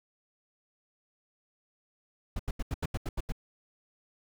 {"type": "noise bursts", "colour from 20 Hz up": "brown", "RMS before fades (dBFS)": -31, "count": 9, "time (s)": [2.36, 3.322], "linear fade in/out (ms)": 5, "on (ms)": 34, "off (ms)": 82, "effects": []}